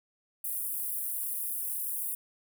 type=high-pass noise; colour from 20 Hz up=pink; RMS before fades=-34 dBFS; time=0.44-2.15 s; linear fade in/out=5 ms; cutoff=9800 Hz; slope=48 dB/octave; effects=none